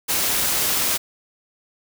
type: noise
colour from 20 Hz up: white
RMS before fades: -21 dBFS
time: 0.08-0.98 s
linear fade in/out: 20 ms
effects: none